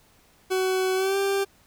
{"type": "tone with pitch glide", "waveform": "40% pulse", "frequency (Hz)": [375, 394.1], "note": ["F#4", "G4"], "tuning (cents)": [23, 9], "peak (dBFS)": -21, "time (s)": [0.5, 1.45], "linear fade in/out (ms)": 20, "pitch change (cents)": 86, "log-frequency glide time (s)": [0.95, 1.17], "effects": ["pink hiss -59 dBFS RMS until 1.66 s"]}